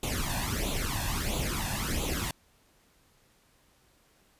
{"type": "noise with flanger", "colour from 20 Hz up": "pink", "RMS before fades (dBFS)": -31, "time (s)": [0.03, 2.31], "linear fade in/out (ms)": 2, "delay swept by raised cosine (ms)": [0.28, 1.17], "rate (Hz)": 1.5, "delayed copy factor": 0.75, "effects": ["pink hiss -65 dBFS RMS until 4.39 s", "resampled to 32000 Hz"]}